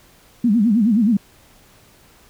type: tone with vibrato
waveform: sine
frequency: 220 Hz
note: A3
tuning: in tune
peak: -12 dBFS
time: 0.44-1.17 s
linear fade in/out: 5 ms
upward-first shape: sine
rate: 9.5 Hz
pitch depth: 190 cents each way
effects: pink hiss -51 dBFS RMS until 2.29 s